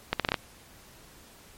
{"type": "accelerating click train", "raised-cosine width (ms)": 0.3, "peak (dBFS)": -8, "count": 6, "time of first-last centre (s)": [0.13, 0.342], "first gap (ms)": 67, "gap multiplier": 0.77, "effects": ["pink hiss -53 dBFS RMS until 1.57 s", "MP3 64 kbps"]}